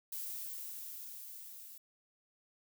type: noise with level ramp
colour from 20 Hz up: violet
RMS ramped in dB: -41 to -52 dBFS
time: 0.12-1.78 s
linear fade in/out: 5 ms
effects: none